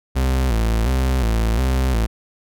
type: tone with vibrato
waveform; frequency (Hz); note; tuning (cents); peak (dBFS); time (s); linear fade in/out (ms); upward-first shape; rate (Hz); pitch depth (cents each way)
40% pulse; 60.2; B1; -44; -15; 0.15-2.07; 20; square; 1.4; 130
effects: none